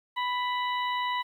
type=harmonic tone with a mistuned harmonic; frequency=990 Hz; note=B5; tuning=4 cents sharp; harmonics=1 / 2 / 3 / 4; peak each=-28 / -34 / -38 / -40 dBFS; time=0.16-1.23 s; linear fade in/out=20 ms; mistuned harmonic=4; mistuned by=-36 cents; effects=10-bit